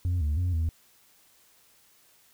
sine tone with pitch steps, 88.8 / 74.6 / 89.8 / 81.2 Hz, F2 / D2 / F2 / E2, +29 / +28 / +49 / -26 cents, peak -21 dBFS, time 0.05-0.69 s, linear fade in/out 0 ms, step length 160 ms, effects tanh soft clip ceiling -23 dBFS + white hiss -61 dBFS RMS until 2.33 s

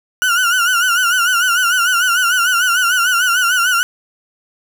35% pulse tone with vibrato, 1442 Hz, F#6, 45 cents flat, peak -10 dBFS, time 0.22-3.83 s, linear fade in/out 0 ms, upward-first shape sine, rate 6.7 Hz, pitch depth 93 cents each way, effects none

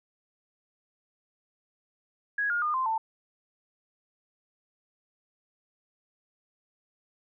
sine tone with pitch steps, 1661.2 / 1421.3 / 1216.1 / 1040.5 / 890.2 Hz, G#6 / F6 / D#6 / C6 / A5, 0 / +30 / -40 / -10 / +20 cents, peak -25 dBFS, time 2.38-2.98 s, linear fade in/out 5 ms, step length 120 ms, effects none

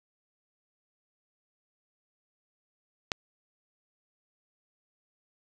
click, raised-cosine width 0.2 ms, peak -10 dBFS, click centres 3.118 s, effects none

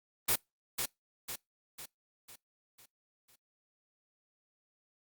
white noise with echo, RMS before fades -28 dBFS, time 0.28-0.36 s, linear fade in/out 10 ms, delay 500 ms, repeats 6, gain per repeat -6 dB, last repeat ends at 3.36 s, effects noise-tail reverb RT60 0.2 s tail -26 dB re dry + Opus 32 kbps

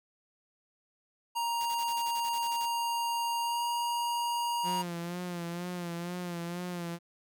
square tone with pitch glide, 937 to 947.3 Hz, A#5 to A#5, +9 to +28 cents, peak -30 dBFS, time 1.35-4.83 s, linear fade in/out 20 ms, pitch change +19 cents, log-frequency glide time 3.41-3.63 s
white noise bursts, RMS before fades -45 dBFS, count 12, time 1.6-2.66 s, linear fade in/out 10 ms, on 59 ms, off 32 ms
sawtooth tone with vibrato, 174.61 Hz, F3, in tune, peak -31 dBFS, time 4.63-6.99 s, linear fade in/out 50 ms, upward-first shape sine, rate 2.1 Hz, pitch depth 48 cents each way
effects none

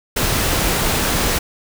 pink noise, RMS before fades -18 dBFS, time 0.16-1.39 s, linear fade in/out 10 ms, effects none

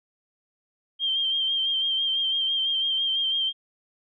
sine tone with vibrato, 3172 Hz, G7, 20 cents sharp, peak -22 dBFS, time 0.99-3.53 s, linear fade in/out 50 ms, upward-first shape sine, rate 6 Hz, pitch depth 34 cents each way, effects none

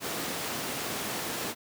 pink high-pass noise, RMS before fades -34 dBFS, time 0-1.55 s, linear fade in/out 50 ms, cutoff 190 Hz, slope 12 dB/octave, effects none

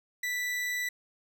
40% pulse tone, 1974 Hz, B6, 1 cent flat, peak -29 dBFS, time 0.23-0.89 s, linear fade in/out 5 ms, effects none

